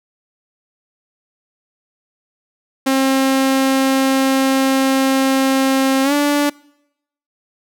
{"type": "tone with pitch glide", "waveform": "sawtooth", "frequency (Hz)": [267.3, 289.8], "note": ["C4", "D4"], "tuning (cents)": [37, -23], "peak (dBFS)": -9, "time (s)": [2.86, 6.5], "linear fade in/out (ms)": 10, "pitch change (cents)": 140, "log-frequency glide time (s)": [6.03, 6.13], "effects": ["noise-tail reverb RT60 0.8 s tail -24 dB re dry"]}